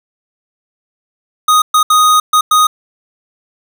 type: tone bursts at uneven times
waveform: square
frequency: 1244.5 Hz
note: D#6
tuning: in tune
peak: -7 dBFS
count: 5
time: 1.48-1.62 / 1.74-1.83 / 1.9-2.2 / 2.33-2.41 / 2.51-2.67 s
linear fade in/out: 5 ms
effects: none